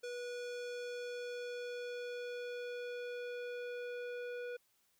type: tone with low-pass filter sweep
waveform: square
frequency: 487.3 Hz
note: B4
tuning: 23 cents flat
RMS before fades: -43 dBFS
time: 0.03-4.57 s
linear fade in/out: 10 ms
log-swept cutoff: 6600 to 2300 Hz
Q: 1
effects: white hiss -75 dBFS RMS until 4.99 s